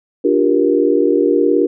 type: chord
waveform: sine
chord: G minor seventh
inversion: second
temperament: just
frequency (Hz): 294 / 352.8 / 392 / 470.4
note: D4 / F4 / G4 / Bb4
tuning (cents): +2 / +18 / 0 / +16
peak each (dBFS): -16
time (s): 0.24-1.67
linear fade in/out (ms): 10
effects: none